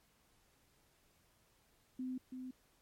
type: tone with echo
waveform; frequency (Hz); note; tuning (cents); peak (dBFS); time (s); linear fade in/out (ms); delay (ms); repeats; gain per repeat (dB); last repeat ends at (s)
sine; 256.1; C4; -37; -38; 1.99-2.18; 5; 330; 1; -5; 2.51
effects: pink hiss -72 dBFS RMS until 2.81 s + MP3 64 kbps